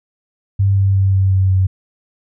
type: tone with pitch steps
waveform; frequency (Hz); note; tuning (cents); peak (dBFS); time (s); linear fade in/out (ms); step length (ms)
sine; 98.4 / 97.55 / 96.71 / 95.88 / 95.05 / 94.23; G2 / G2 / G2 / G2 / F#2 / F#2; +7 / -8 / -23 / -38 / +47 / +32; -10; 0.59-1.67; 10; 180
effects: none